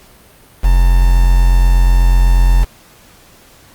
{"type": "tone with quantisation", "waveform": "triangle", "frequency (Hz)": 44.12, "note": "F1", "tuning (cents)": 18, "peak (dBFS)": -4, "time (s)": [0.63, 2.65], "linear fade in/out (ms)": 20, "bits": 4, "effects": ["pink hiss -44 dBFS RMS until 3.74 s", "Opus 48 kbps"]}